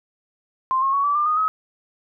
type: tone with pitch steps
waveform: sine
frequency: 1046.5 / 1081.5 / 1117.7 / 1155.1 / 1193.8 / 1233.8 / 1275.1 Hz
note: C6 / C#6 / C#6 / D6 / D6 / D#6 / D#6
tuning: 0 / -43 / +14 / -29 / +28 / -15 / +42 cents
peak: -17 dBFS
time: 0.71-1.48 s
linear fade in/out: 0 ms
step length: 110 ms
effects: none